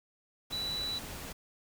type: tone in noise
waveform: sine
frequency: 3951 Hz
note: B7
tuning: in tune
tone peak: -33 dBFS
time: 0.52-0.99 s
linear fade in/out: 10 ms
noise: pink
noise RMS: -43 dBFS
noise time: 0.5-1.33 s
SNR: +7 dB
effects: none